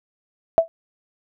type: tone with exponential decay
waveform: sine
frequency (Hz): 659.3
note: E5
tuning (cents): 0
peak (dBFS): -6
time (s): 0.58-0.68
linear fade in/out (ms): 0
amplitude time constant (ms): 21
effects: none